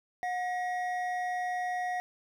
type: tone pair together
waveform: triangle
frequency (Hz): 725 / 1900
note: F#5 / A#6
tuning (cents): -35 / +33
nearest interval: octave + perfect fourth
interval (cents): 1668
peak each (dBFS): -29 / -36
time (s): 0.23-2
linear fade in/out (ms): 0
effects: none